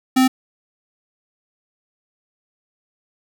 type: tone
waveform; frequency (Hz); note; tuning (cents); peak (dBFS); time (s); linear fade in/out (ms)
square; 259.3; C4; -15; -12; 0.16-0.28; 10
effects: none